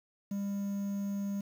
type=tone with quantisation; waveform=triangle; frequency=200.1 Hz; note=G3; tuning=36 cents sharp; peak=-30 dBFS; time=0.31-1.41 s; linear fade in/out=5 ms; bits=9; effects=none